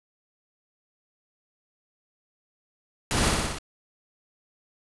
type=noise with echo; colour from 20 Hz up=pink; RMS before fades=-25 dBFS; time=3.11-3.29 s; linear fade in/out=0 ms; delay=59 ms; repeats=5; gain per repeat=-2 dB; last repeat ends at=3.585 s; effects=resampled to 24000 Hz